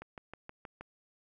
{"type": "click train", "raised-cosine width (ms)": 0.5, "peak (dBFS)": -29, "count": 6, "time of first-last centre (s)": [0.02, 0.81], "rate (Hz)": 6.33, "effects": []}